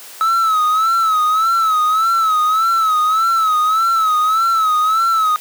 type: tone with vibrato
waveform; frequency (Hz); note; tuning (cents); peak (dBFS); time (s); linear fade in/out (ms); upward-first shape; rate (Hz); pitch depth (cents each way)
triangle; 1295; E6; -31; -10; 0.21-5.36; 0; sine; 1.7; 80
effects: white hiss -36 dBFS RMS until 5.4 s + high-pass 400 Hz 12 dB/octave